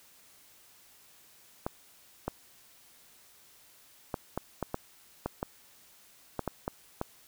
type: clicks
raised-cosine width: 1 ms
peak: -17 dBFS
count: 12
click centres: 1.665 / 2.28 / 4.142 / 4.376 / 4.627 / 4.744 / 5.26 / 5.429 / 6.393 / 6.477 / 6.679 / 7.014 s
effects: white hiss -59 dBFS RMS until 7.27 s